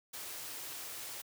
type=band-stop noise; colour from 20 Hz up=white; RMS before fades=-44 dBFS; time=0.13-1.22 s; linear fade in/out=10 ms; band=160 to 260 Hz; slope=96 dB/octave; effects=high-pass 100 Hz 12 dB/octave